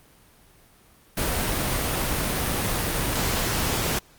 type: noise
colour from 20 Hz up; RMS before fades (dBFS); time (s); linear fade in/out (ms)
pink; -25; 1.17-3.99; 5
effects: pink hiss -55 dBFS RMS until 4.18 s + Opus 32 kbps